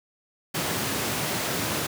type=high-pass noise; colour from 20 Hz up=pink; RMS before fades=-28 dBFS; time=0.54-1.87 s; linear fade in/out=10 ms; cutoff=100 Hz; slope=24 dB/octave; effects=none